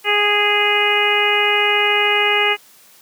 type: harmonic tone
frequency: 413.9 Hz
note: G#4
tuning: 6 cents flat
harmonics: 1 / 2 / 3 / 4 / 5 / 6 / 7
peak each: -21 / -22 / -24 / -24 / -19 / -20 / -20 dBFS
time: 0.04-2.57 s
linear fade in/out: 50 ms
effects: white hiss -48 dBFS RMS until 3.01 s + high-pass 150 Hz 12 dB/octave